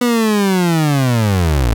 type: linear sweep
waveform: 30% pulse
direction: down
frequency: 246.9 to 51.2 Hz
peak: -9 dBFS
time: 0.01-1.74 s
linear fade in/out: 5 ms
effects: none